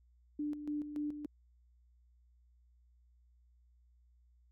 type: tone with tremolo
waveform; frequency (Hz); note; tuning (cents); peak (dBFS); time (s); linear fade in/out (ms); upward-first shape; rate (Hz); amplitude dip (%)
sine; 296.2; D4; +15; -34; 0.39-1.26; 5; square; 3.5; 60
effects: added 60 Hz sine -64 dBFS peak until 4.51 s